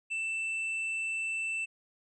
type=tone with tanh clipping; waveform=triangle; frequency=2660 Hz; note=E7; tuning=15 cents sharp; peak=-32 dBFS; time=0.1-1.66 s; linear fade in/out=20 ms; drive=9 dB; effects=resampled to 22050 Hz